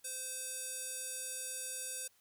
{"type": "tone with band-pass filter", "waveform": "square", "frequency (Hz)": 518, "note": "C5", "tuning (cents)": -17, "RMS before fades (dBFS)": -42, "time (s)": [0.04, 2.08], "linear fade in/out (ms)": 10, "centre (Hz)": 9100, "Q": 2.9, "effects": ["white hiss -70 dBFS RMS until 2.2 s"]}